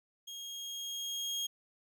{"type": "tone with level ramp", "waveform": "30% pulse", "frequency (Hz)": 3256, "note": "G#7", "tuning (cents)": -35, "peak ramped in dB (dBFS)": [-40, -30], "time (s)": [0.27, 1.47], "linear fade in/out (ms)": 10, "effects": []}